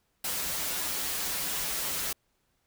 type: noise with comb filter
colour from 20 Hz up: white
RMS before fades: -32 dBFS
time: 0.24-2.13 s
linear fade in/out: 5 ms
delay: 8.6 ms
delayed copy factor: -0.95
effects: pink hiss -74 dBFS RMS until 2.66 s